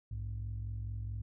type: tone pair together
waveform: sine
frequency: 59.17 / 103.83 Hz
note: A#1 / G#2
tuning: +27 / 0 cents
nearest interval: minor seventh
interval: 973 cents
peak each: -39 / -37 dBFS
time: 0.11-1.22 s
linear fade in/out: 5 ms
effects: tanh soft clip ceiling -32 dBFS